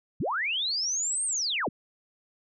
sine linear two-way sweep, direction up then down, 77.4 to 8830 to 77.4 Hz, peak -26 dBFS, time 0.2-1.69 s, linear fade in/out 5 ms, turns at 1.25 s, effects none

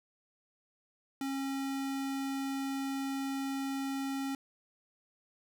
square tone, 272 Hz, C#4, 33 cents flat, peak -34 dBFS, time 1.21-4.35 s, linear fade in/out 2 ms, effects none

